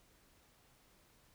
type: silence
effects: pink hiss -68 dBFS RMS until 1.34 s